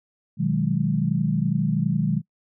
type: chord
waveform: sine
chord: G# minor seventh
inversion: first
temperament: equal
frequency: 123.47 / 155.56 / 185 / 207.7 Hz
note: B2 / D#3 / F#3 / G#3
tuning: 0 / 0 / 0 / 0 cents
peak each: -28 / -23 / -25 / -26 dBFS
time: 0.37-2.22 s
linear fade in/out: 50 ms
effects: noise-tail reverb RT60 0.1 s tail -23 dB re dry